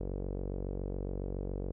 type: tone with low-pass filter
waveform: sawtooth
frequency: 47.19 Hz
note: F#1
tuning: 35 cents sharp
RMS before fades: -37 dBFS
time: 0-1.72 s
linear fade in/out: 10 ms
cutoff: 470 Hz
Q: 2.7
effects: none